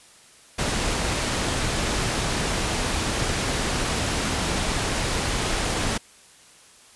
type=low-pass noise; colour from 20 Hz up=pink; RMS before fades=-25 dBFS; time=0.58-5.98 s; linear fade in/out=10 ms; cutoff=10000 Hz; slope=12 dB/octave; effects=white hiss -51 dBFS RMS until 6.95 s + resampled to 24000 Hz